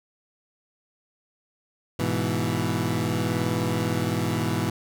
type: chord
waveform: 20% pulse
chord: E major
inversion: first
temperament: equal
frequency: 103.83 / 123.47 / 164.81 Hz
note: G#2 / B2 / E3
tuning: 0 / 0 / 0 cents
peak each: -23 dBFS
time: 1.99-4.7 s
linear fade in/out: 5 ms
effects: none